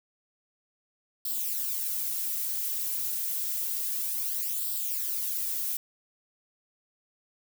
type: noise with flanger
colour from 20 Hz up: violet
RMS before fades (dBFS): -31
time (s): 1.25-5.77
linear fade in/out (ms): 2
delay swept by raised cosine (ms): 0.23 to 3.83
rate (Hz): 0.29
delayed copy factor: +0.65
effects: none